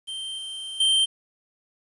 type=tone with level steps; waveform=square; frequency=3136 Hz; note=G7; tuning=in tune; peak=-31 / -33 / -18 dBFS; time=0.07-1.06 s; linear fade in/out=20 ms; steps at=0.38 / 0.8 s; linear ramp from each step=5 ms; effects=resampled to 24000 Hz + 9-bit